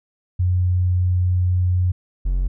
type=tone pair in turn; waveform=sine / triangle; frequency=90.4 / 45.12 Hz; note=F#2 / F#1; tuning=-40 / -43 cents; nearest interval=octave; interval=1203 cents; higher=first; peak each=-15 / -15 dBFS; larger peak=neither; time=0.39-1.92 / 2.25-2.48 s; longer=first; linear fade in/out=10 ms; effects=none